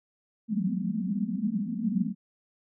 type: band-pass noise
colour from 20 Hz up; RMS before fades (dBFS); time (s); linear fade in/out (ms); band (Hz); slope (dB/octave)
pink; -29; 0.48-2.15; 50; 180 to 240; 96
effects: none